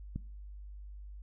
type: click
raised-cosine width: 5 ms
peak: -24 dBFS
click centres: 0.16 s
effects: noise-tail reverb RT60 0.4 s tail -19 dB re dry + added 50 Hz sine -44 dBFS peak until 1.22 s